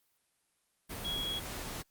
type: tone in noise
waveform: sine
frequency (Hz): 3322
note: G#7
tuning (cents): 0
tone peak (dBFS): -34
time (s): 1.04-1.4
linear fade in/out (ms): 20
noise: pink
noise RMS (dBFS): -41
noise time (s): 0.89-1.83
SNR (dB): +4
effects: white hiss -75 dBFS RMS until 1.9 s + Opus 32 kbps